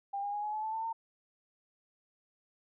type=tone with pitch steps; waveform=sine; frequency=798 / 812.9 / 828.1 / 843.5 / 859.2 / 875.3 / 891.6 / 908.2 Hz; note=G5 / G#5 / G#5 / G#5 / A5 / A5 / A5 / A#5; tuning=+31 / -37 / -5 / +27 / -41 / -9 / +23 / -45 cents; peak=-33 dBFS; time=0.13-0.93 s; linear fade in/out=10 ms; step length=100 ms; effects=none